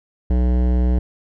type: tone with hard clipping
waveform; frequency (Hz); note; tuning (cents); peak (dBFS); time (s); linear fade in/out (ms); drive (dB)
sine; 61.6; B1; -4; -16; 0.3-0.99; 5; 16
effects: none